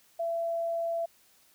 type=tone; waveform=sine; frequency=671 Hz; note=E5; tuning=31 cents sharp; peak=-28 dBFS; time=0.19-1.06 s; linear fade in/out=10 ms; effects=white hiss -63 dBFS RMS until 1.54 s